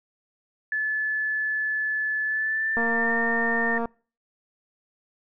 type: tone with pitch glide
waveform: sine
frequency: 1730 to 1820.2 Hz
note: A6 to A#6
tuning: -30 to -42 cents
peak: -23 dBFS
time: 0.72-3.78 s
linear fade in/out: 2 ms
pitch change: +88 cents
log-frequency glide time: 2.25-3.2 s
type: click train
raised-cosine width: 1 ms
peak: -16 dBFS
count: 253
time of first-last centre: 2.77-3.856 s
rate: 232 Hz
effects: noise-tail reverb RT60 0.4 s tail -26 dB re dry